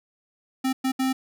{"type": "tone bursts at uneven times", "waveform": "square", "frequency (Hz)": 262.3, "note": "C4", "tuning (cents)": 4, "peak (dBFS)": -22, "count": 3, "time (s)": [[0.64, 0.73], [0.84, 0.92], [0.99, 1.13]], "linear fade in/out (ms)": 10, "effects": []}